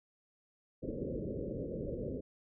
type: low-pass noise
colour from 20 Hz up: white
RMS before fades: -39 dBFS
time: 0.82-2.21 s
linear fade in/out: 20 ms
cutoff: 560 Hz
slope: 96 dB/octave
effects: none